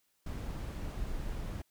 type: noise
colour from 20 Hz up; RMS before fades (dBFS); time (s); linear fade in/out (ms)
brown; -38; 0.26-1.62; 5
effects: white hiss -75 dBFS RMS until 1.7 s